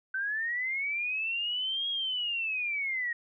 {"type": "linear two-way sweep", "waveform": "sine", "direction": "up then down", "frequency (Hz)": [1523, 3300, 1866], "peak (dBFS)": -29, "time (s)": [0.14, 3.13], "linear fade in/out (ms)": 5, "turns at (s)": 1.89, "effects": []}